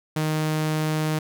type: tone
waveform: sawtooth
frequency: 155.3 Hz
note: D#3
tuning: 3 cents flat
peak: -18 dBFS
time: 0.16-1.19 s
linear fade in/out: 5 ms
effects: none